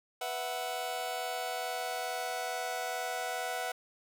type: chord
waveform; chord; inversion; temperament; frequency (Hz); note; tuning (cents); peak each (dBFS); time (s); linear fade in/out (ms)
sawtooth; B suspended fourth; none; just; 493.9 / 658.5 / 740.8; B4 / E5 / F#5; 0 / -2 / +2; -37 / -36 / -32; 0.21-3.72; 5
effects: none